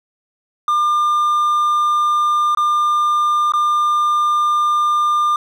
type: tone with dropouts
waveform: triangle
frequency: 1200 Hz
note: D6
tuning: 37 cents sharp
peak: -11 dBFS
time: 0.68-5.36 s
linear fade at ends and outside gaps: 2 ms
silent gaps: 2.549-2.572 / 3.521-3.536 s
effects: none